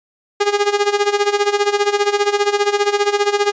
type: tone with tremolo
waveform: sawtooth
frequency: 409.2 Hz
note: G#4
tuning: 26 cents flat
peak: -7 dBFS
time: 0.4-3.52 s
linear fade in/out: 10 ms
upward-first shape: sine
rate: 15 Hz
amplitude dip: 80%
effects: resampled to 16000 Hz